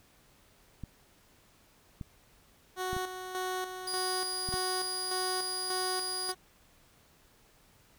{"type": "clicks", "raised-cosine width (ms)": 5, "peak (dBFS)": -27, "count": 6, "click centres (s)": [0.837, 2.012, 2.931, 2.966, 4.489, 4.54]}
{"type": "tone with tremolo", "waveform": "15% pulse", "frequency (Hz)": 370, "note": "F#4", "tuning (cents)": 0, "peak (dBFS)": -26, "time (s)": [2.76, 6.35], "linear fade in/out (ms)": 50, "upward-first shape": "square", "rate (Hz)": 1.7, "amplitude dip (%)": 55}
{"type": "tone", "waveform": "30% pulse", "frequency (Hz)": 4870, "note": "D#8", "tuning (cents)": -38, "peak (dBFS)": -31, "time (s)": [3.87, 6.32], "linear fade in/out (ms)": 5}
{"effects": ["pink hiss -63 dBFS RMS until 7.98 s"]}